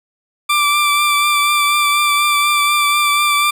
20% pulse tone with vibrato, 1174.7 Hz, D6, in tune, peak -7 dBFS, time 0.49-3.51 s, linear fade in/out 10 ms, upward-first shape triangle, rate 4.1 Hz, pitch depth 23 cents each way, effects none

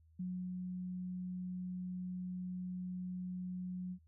sine tone with ADSR envelope, 182 Hz, F#3, 28 cents flat, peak -37 dBFS, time 0.19-3.99 s, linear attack 9 ms, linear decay 310 ms, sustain -2 dB, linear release 73 ms, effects added 80 Hz sine -63 dBFS peak until 4.07 s

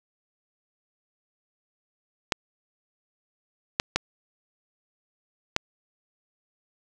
clicks, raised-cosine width 0.2 ms, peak -4 dBFS, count 4, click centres 2.322 / 3.799 / 3.96 / 5.564 s, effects none

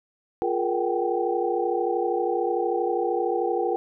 sine tone cluster, 350.7 / 420.4 / 472.1 / 763 / 796 Hz, F4 / G#4 / A#4 / G5 / G5, +7 / +21 / +22 / -47 / +26 cents, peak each -27 / -29 / -27 / -29 / -32 dBFS, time 0.42-3.76 s, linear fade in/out 0 ms, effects none

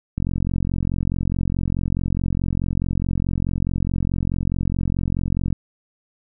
click train, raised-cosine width 5 ms, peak -10 dBFS, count 240, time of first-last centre 0.18-5.527 s, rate 44.7 Hz, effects none

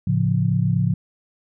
sine chord, A augmented, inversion none, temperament equal, 110 / 138.59 / 174.61 Hz, A2 / C#3 / E#3, 0 / 0 / 0 cents, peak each -21 dBFS, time 0.07-0.94 s, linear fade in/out 5 ms, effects none

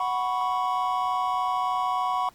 triangle chord, F# suspended fourth, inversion none, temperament just, 740 / 986.7 / 1110 Hz, F#5 / B5 / C#6, 0 / -2 / +2 cents, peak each -26 dBFS, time 0-2.29 s, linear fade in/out 2 ms, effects pink hiss -57 dBFS RMS until 2.34 s + Opus 24 kbps

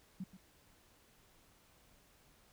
sine tone with echo, 187.4 Hz, F#3, 22 cents sharp, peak -39 dBFS, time 0.2-0.24 s, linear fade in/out 5 ms, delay 130 ms, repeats 1, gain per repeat -13 dB, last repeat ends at 0.37 s, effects pink hiss -67 dBFS RMS until 2.52 s

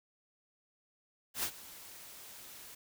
white noise with ADSR envelope, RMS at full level -33 dBFS, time 1.34-2.75 s, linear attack 96 ms, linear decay 68 ms, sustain -18 dB, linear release 7 ms, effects none

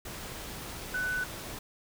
sine tone in noise, 1495 Hz, F#6, 17 cents sharp, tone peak -29 dBFS, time 0.94-1.24 s, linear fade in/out 5 ms, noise pink, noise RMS -41 dBFS, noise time 0.05-1.59 s, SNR +9 dB, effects none

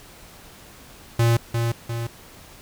square tone with echo, 116.54 Hz, A#2, in tune, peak -16 dBFS, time 1.19-1.37 s, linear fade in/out 5 ms, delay 350 ms, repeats 2, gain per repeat -5 dB, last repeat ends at 2.07 s, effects pink hiss -46 dBFS RMS until 2.61 s

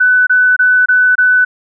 sine tone bursts, 1498 Hz, F#6, 21 cents sharp, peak -6 dBFS, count 5, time 0-1.45 s, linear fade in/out 10 ms, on 270 ms, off 25 ms, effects none

